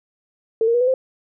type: tone with pitch steps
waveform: sine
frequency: 447.5 / 464.9 / 483 / 501.7 / 521.2 Hz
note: A4 / A#4 / B4 / B4 / C5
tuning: +29 / -5 / -39 / +27 / -7 cents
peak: -14 dBFS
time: 0.61-0.94 s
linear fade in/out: 2 ms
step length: 66 ms
effects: none